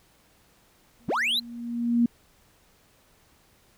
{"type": "tone with exponential growth", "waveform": "sine", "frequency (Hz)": 236.5, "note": "A#3", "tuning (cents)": 25, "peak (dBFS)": -16, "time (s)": [1, 2.06], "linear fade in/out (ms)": 5, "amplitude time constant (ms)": 230}
{"type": "linear sweep", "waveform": "triangle", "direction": "up", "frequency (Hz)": [87.31, 4186], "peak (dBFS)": -21, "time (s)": [1.08, 1.4], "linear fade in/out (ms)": 10}
{"effects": ["pink hiss -61 dBFS RMS until 3.77 s"]}